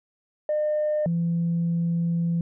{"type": "tone pair in turn", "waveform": "sine", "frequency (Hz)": [605, 169.04], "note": ["D#5", "E3"], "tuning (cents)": [-49, 44], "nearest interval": "octave + minor seventh", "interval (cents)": 2207, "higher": "first", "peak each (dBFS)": -20, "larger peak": "neither", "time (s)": [[0.49, 1.06], [1.06, 2.41]], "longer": "second", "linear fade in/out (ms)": 2, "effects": ["tanh soft clip ceiling -18 dBFS"]}